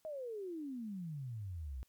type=exponential sweep; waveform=sine; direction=down; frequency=643 to 59.9 Hz; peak=-40 dBFS; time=0.05-1.83 s; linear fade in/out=0 ms; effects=white hiss -75 dBFS RMS until 1.88 s + MP3 96 kbps